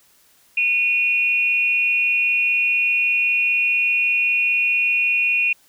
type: tone pair together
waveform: sine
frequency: 2461 / 2736 Hz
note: D#7 / F7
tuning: -20 / -36 cents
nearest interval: major second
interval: 184 cents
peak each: -17 / -21 dBFS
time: 0.57-5.53 s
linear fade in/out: 5 ms
effects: white hiss -56 dBFS RMS until 5.68 s